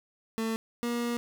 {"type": "tone pair in turn", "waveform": "30% pulse", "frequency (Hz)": [224.1, 238.1], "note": ["A3", "A#3"], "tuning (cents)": [32, 37], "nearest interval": "minor second", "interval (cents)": 105, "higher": "second", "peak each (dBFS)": -26, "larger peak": "neither", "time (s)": [[0.38, 0.56], [0.83, 1.17]], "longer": "second", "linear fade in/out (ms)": 0, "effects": []}